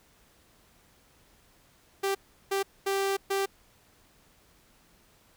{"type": "tone bursts at uneven times", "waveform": "sawtooth", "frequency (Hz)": 392, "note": "G4", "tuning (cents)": 0, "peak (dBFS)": -22, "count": 4, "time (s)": [[2.03, 2.15], [2.51, 2.63], [2.86, 3.17], [3.3, 3.46]], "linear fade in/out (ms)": 10, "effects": ["pink hiss -62 dBFS RMS until 5.36 s"]}